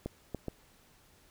clicks, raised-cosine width 2 ms, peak -22 dBFS, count 3, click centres 0.06 / 0.347 / 0.483 s, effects pink hiss -63 dBFS RMS until 1.3 s

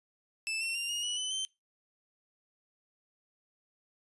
sawtooth tone with pitch steps, 2637 / 2710 / 2784 / 2861 / 2939 / 3020 / 3104 Hz, E7 / E7 / F7 / F7 / F#7 / F#7 / G7, 0 / +47 / -6 / +41 / -12 / +35 / -18 cents, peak -29 dBFS, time 0.47-1.45 s, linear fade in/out 0 ms, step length 140 ms, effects noise-tail reverb RT60 0.2 s tail -21 dB re dry + resampled to 24000 Hz

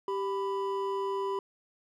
triangle tone pair together, 392 / 993.5 Hz, G4 / B5, 0 / +10 cents, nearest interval octave + major third, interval 1610 cents, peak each -29 / -32 dBFS, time 0.08-1.39 s, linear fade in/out 2 ms, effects none

